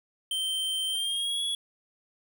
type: tone with pitch glide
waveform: square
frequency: 3122 to 3365 Hz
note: G7 to G#7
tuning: -8 to +22 cents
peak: -28 dBFS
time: 0.31-1.55 s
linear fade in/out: 2 ms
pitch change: +130 cents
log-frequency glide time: 0.88-1.43 s
effects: none